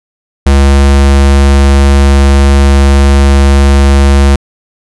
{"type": "tone", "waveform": "square", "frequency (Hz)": 69.3, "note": "C#2", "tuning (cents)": 0, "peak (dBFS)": -3, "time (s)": [0.46, 4.36], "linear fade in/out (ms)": 5, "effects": ["resampled to 24000 Hz"]}